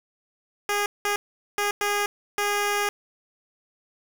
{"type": "tone bursts at uneven times", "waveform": "10% pulse", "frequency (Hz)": 410, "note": "G#4", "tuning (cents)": -22, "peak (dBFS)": -14, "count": 5, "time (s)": [[0.69, 0.86], [1.05, 1.16], [1.58, 1.71], [1.81, 2.06], [2.38, 2.89]], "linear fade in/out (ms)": 2, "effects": ["7-bit"]}